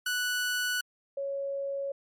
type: tone pair in turn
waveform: sawtooth / sine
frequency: 1480 / 554.4 Hz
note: F#6 / C#5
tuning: 0 / 0 cents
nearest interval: octave + perfect fourth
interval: 1700 cents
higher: first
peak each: -24 / -30 dBFS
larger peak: first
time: 0.06-0.81 / 1.17-1.92 s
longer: neither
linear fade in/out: 5 ms
effects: MP3 64 kbps